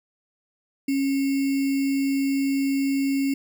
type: tone with sample-and-hold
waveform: sine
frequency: 274 Hz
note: C#4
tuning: 20 cents flat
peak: -20 dBFS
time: 0.88-3.34 s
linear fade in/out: 5 ms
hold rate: 2450 Hz
effects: none